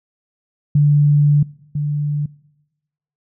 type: tone pair in turn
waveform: sine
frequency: 146.3 / 147.04 Hz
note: D3 / D3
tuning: -6 / +2 cents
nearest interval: unison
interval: 8 cents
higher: second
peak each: -9 / -17 dBFS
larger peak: first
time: 0.75-1.43 / 1.75-2.26 s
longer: first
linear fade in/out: 5 ms
effects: noise-tail reverb RT60 1.0 s tail -23 dB re dry